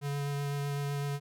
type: tone with vibrato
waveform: square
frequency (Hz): 142.4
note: C#3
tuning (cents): +47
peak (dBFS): -32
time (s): 0.01-1.2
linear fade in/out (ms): 50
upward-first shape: triangle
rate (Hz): 7.9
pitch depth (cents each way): 13
effects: none